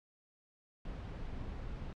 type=noise; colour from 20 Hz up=brown; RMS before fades=-42 dBFS; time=0.85-1.93 s; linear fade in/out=2 ms; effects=low-pass 4000 Hz 12 dB/octave + MP3 96 kbps